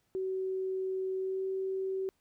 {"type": "tone with pitch glide", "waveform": "sine", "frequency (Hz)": [377.9, 381.8], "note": ["F#4", "G4"], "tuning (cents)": [37, -46], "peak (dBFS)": -31, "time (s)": [0.15, 2.09], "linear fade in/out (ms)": 0, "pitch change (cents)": 17, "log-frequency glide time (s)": [1.16, 1.45], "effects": ["pink hiss -75 dBFS RMS until 2.2 s"]}